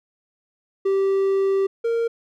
triangle tone pair in turn, 389.5 / 462.8 Hz, G4 / A#4, -11 / -13 cents, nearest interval minor third, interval 298 cents, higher second, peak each -15 / -17 dBFS, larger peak first, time 0.85-1.67 / 1.84-2.08 s, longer first, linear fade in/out 10 ms, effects none

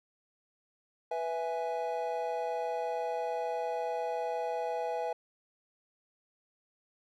triangle chord, E major, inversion second, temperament equal, 493.9 / 659.3 / 830.6 Hz, B4 / E5 / G#5, 0 / 0 / 0 cents, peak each -34 dBFS, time 1.11-5.13 s, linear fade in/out 5 ms, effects none

